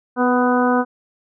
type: harmonic tone with a mistuned harmonic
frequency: 248.9 Hz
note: B3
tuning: 14 cents sharp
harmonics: 1 / 2 / 3 / 4 / 5 / 6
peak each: -17 / -20 / -22 / -23 / -24 / -25 dBFS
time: 0.16-0.85 s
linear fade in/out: 50 ms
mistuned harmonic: 2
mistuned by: -16 cents
effects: none